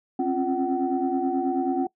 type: tone cluster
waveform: sine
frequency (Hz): 264.5 / 273.8 / 348.3 / 754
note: C4 / C#4 / F4 / F#5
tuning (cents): +19 / -21 / -5 / +32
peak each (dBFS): -27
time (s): 0.19-1.87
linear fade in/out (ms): 5
effects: noise-tail reverb RT60 0.1 s tail -22 dB re dry + tanh soft clip ceiling -13 dBFS